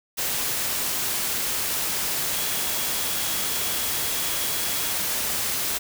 sine tone in noise, 3329 Hz, G#7, 3 cents sharp, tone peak -37 dBFS, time 2.32-4.94 s, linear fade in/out 20 ms, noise white, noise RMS -26 dBFS, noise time 0.17-5.79 s, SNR -14 dB, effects none

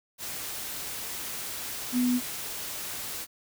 sine tone in noise, 247.8 Hz, B3, 6 cents sharp, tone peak -22 dBFS, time 1.92-2.21 s, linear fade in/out 50 ms, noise white, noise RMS -36 dBFS, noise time 0.18-3.27 s, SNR +11 dB, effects none

